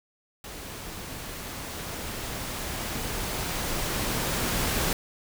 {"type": "noise with level ramp", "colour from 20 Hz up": "pink", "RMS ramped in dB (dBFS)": [-40, -26], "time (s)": [0.44, 4.93], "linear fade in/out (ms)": 2, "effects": []}